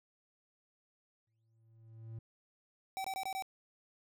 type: tone with exponential growth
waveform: triangle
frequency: 112.7 Hz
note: A2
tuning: 42 cents sharp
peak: -39 dBFS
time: 1.27-2.19 s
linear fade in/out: 5 ms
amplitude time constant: 200 ms
type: tone bursts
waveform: square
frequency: 768 Hz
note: G5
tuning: 36 cents flat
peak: -37 dBFS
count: 5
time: 2.97-3.423 s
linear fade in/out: 0 ms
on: 73 ms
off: 22 ms
effects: none